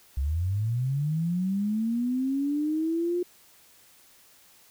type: linear sweep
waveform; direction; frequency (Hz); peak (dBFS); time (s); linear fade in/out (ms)
sine; up; 63.9 to 357.7; -24; 0.17-3.23; 5
effects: white hiss -57 dBFS RMS until 4.7 s